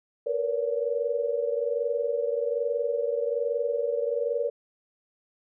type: tone cluster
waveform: sine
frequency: 464.8 / 486 / 570 Hz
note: A#4 / B4 / C#5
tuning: -5 / -28 / +48 cents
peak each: -29 dBFS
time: 0.26-4.5 s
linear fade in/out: 10 ms
effects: none